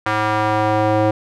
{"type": "tone with band-pass filter sweep", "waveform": "square", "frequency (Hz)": 107.4, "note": "A2", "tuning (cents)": -41, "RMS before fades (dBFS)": -17, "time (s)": [0.06, 1.11], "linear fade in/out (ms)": 5, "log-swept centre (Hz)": [1300, 550], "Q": 1.4, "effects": []}